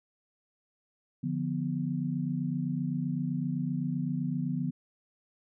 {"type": "chord", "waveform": "sine", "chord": "B diminished", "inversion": "first", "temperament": "equal", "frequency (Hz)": [146.83, 174.61, 246.9], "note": ["D3", "F3", "B3"], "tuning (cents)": [0, 0, 0], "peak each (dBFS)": -33, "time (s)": [1.23, 4.71], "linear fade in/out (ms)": 10, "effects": []}